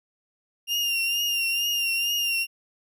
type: tone with vibrato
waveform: 35% pulse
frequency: 2794 Hz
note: F7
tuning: in tune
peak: -21 dBFS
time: 0.67-2.47 s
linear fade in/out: 50 ms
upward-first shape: triangle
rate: 2.2 Hz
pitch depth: 47 cents each way
effects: none